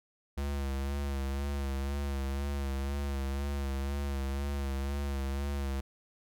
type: tone with vibrato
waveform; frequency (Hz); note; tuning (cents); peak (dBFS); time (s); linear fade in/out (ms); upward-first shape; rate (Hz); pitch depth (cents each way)
square; 69.3; C#2; 0; -32; 0.37-5.81; 10; sine; 2; 42
effects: none